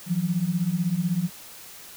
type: beating tone pair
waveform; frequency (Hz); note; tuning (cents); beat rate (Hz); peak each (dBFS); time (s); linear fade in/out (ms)
sine; 164.81 / 180.81; E3 / F#3; 0 / -40; 16; -26 / -24; 0.06-1.3; 50
effects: white hiss -44 dBFS RMS until 1.96 s